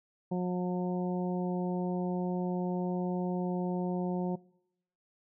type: harmonic tone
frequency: 180.1 Hz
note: F#3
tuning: 46 cents flat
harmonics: 1 / 2 / 3 / 4 / 5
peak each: -30 / -36 / -40 / -42 / -44 dBFS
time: 0.31-4.36 s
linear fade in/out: 10 ms
effects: noise-tail reverb RT60 0.8 s tail -24 dB re dry